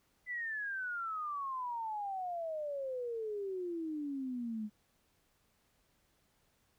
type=exponential sweep; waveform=sine; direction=down; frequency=2016 to 207.7 Hz; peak=-36 dBFS; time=0.26-4.7 s; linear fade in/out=50 ms; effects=pink hiss -74 dBFS RMS until 6.78 s